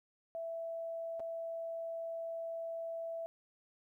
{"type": "tone with dropouts", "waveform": "sine", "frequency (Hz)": 662, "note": "E5", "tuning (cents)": 7, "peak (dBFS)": -38, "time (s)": [0.35, 3.26], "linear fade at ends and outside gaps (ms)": 0, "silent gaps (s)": [1.196, 1.202], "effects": ["13-bit"]}